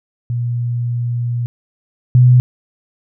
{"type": "tone pair in turn", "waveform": "sine", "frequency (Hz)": [120, 124.67], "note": ["B2", "B2"], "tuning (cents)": [-49, 17], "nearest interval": "minor second", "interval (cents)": 66, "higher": "second", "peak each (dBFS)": [-16, -5], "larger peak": "second", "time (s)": [[0.3, 1.46], [2.15, 2.4]], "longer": "first", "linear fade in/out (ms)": 0, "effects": []}